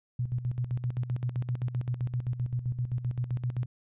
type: tone with tremolo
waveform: sine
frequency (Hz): 123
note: B2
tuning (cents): -7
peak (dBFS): -26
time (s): 0.19-3.66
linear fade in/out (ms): 5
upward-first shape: square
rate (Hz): 7.7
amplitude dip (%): 70
effects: resampled to 8000 Hz